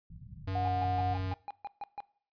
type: low-pass noise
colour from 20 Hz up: white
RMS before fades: -48 dBFS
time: 0.1-1.31 s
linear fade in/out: 2 ms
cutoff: 170 Hz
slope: 48 dB/octave
type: tone with pitch glide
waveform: square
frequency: 95.3 to 93.77 Hz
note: G2 to F#2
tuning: -48 to +24 cents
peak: -33 dBFS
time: 0.47-1.34 s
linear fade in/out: 10 ms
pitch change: -28 cents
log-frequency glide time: 0.59-0.72 s
type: tone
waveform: sine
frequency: 730 Hz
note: F#5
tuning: 24 cents flat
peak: -30 dBFS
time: 0.55-1.14 s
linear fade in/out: 5 ms
type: tone bursts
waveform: triangle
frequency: 814 Hz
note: G#5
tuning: 35 cents flat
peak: -34 dBFS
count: 9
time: 0.65-2.004 s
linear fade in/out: 0 ms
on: 26 ms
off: 140 ms
effects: noise-tail reverb RT60 0.5 s tail -21 dB re dry + resampled to 11025 Hz